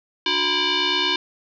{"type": "tone with frequency modulation", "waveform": "sine", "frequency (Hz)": 294.6, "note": "D4", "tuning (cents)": 6, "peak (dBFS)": -18, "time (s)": [0.26, 1.16], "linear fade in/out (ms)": 2, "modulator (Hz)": 658, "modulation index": 6.1, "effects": []}